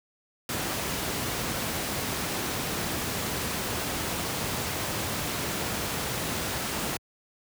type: noise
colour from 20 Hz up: pink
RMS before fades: -30 dBFS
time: 0.49-6.97 s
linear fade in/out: 2 ms
effects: high-pass 80 Hz 12 dB/octave